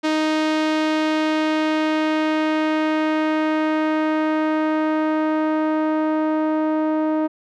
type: tone with low-pass filter sweep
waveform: sawtooth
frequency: 311.1 Hz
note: D#4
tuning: in tune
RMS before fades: -20 dBFS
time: 0.03-7.28 s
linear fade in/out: 20 ms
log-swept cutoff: 4700 to 910 Hz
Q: 0.89
effects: none